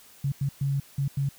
sine tone bursts at uneven times, 138.7 Hz, C#3, 1 cent sharp, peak -23 dBFS, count 5, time 0.24-0.32 / 0.41-0.49 / 0.61-0.8 / 0.98-1.08 / 1.17-1.29 s, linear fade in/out 5 ms, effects white hiss -53 dBFS RMS until 1.38 s

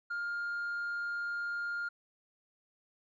triangle tone with tanh clipping, 1408 Hz, F6, 14 cents sharp, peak -34 dBFS, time 0.1-1.89 s, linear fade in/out 10 ms, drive 6 dB, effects none

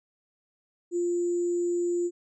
sine tone with sample-and-hold, 349.2 Hz, F4, in tune, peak -24 dBFS, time 0.91-2.11 s, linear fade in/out 50 ms, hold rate 7350 Hz, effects resampled to 24000 Hz

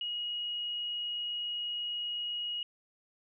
sine tone, 2893 Hz, F#7, 40 cents flat, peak -33 dBFS, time 0.01-2.63 s, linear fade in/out 2 ms, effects none

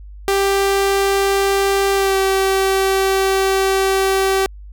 sawtooth tone with pitch glide, 393.4 to 385.7 Hz, G4 to G4, +6 to -28 cents, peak -10 dBFS, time 0.28-4.46 s, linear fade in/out 0 ms, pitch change -34 cents, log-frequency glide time 1.94-2.17 s, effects added 50 Hz sine -33 dBFS peak until 4.72 s

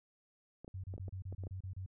clicks, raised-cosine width 2 ms, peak -35 dBFS, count 8, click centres 0.646 / 0.679 / 0.939 / 0.98 / 1.082 / 1.326 / 1.437 / 1.469 s
sine tone bursts, 94 Hz, F#2, 28 cents sharp, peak -40 dBFS, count 9, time 0.74-1.862 s, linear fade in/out 5 ms, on 98 ms, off 30 ms
effects none

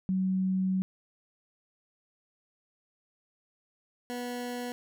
sine / 20% pulse tone pair in turn, 188 / 244.6 Hz, F#3 / B3, +28 / -16 cents, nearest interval perfect fourth, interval 456 cents, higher second, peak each -25 / -29 dBFS, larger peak first, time 0.09-0.82 / 4.1-4.72 s, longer first, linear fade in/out 0 ms, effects none

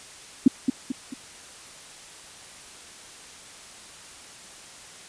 sine tone with echo, 261 Hz, C4, 4 cents flat, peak -9 dBFS, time 0.46-0.48 s, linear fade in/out 5 ms, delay 220 ms, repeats 3, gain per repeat -7 dB, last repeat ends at 1.14 s, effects white hiss -45 dBFS RMS until 5.08 s + resampled to 22050 Hz

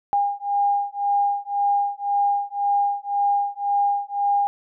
sine beating tone pair, 808 / 809.9 Hz, G#5 / G#5, -48 / -44 cents, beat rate 1.9 Hz, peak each -22 dBFS, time 0.13-4.47 s, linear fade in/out 0 ms, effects none

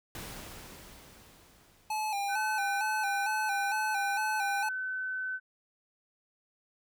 pink noise with exponential decay, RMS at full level -41 dBFS, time 0.15-3.14 s, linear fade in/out 1 ms, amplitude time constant 650 ms
square tone with vibrato, 830.6 Hz, G#5, in tune, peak -31 dBFS, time 1.9-4.69 s, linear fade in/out 5 ms, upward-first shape square, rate 2.2 Hz, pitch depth 61 cents each way
sine tone, 1518 Hz, F#6, 44 cents sharp, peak -32 dBFS, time 2.28-5.4 s, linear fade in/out 50 ms
effects none

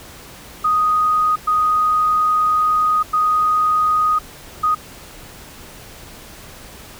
sine tone bursts at uneven times, 1245 Hz, D#6, 1 cent sharp, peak -13 dBFS, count 4, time 0.64-1.36 / 1.47-3.03 / 3.13-4.19 / 4.63-4.75 s, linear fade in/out 10 ms, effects pink hiss -39 dBFS RMS until 6.99 s

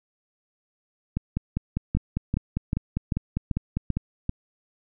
two click trains, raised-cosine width 5 ms, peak -12 / -12 dBFS, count 7 / 15, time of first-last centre 1.95-4.294 / 1.17-3.97 s, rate 2.56 / 5 Hz, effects none

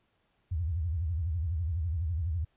sine tone with vibrato, 82.41 Hz, E2, in tune, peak -28 dBFS, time 0.51-2.45 s, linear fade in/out 10 ms, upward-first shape sine, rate 12 Hz, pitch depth 200 cents each way, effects pink hiss -73 dBFS RMS until 2.56 s + resampled to 8000 Hz

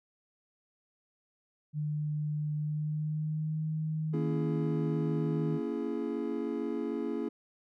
sine tone with pitch glide, 150.4 to 156.43 Hz, D3 to D#3, +42 to +10 cents, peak -30 dBFS, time 1.73-5.6 s, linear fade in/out 50 ms, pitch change +68 cents, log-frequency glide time 2.56-3.64 s
triangle chord, A# half-diminished seventh, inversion none, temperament just, 233.1 / 279.7 / 335.6 / 419.5 Hz, A#3 / C#4 / E4 / G#4, 0 / +16 / +31 / +17 cents, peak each -35 dBFS, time 4.13-7.29 s, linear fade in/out 10 ms
effects none

